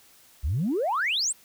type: exponential sweep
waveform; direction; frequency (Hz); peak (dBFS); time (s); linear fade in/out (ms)
sine; up; 60.2 to 8870; -22; 0.43-1.33; 20
effects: tanh soft clip ceiling -19 dBFS + white hiss -56 dBFS RMS until 1.44 s